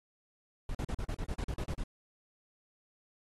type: noise bursts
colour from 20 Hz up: brown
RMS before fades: -35 dBFS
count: 12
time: 0.69-1.837 s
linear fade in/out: 2 ms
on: 58 ms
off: 41 ms
effects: AAC 32 kbps